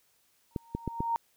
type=tone with exponential growth; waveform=sine; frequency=926 Hz; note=A#5; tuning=12 cents flat; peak=-24 dBFS; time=0.51-1.16 s; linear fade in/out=0 ms; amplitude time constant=140 ms
type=clicks; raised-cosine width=3 ms; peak=-18 dBFS; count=4; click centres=0.562 / 0.75 / 0.877 / 1.005 s
effects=white hiss -69 dBFS RMS until 1.36 s